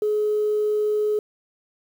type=tone; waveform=sine; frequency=422.8 Hz; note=G#4; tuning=31 cents sharp; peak=-18 dBFS; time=0.02-1.19 s; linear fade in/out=2 ms; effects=tanh soft clip ceiling -14 dBFS + 8-bit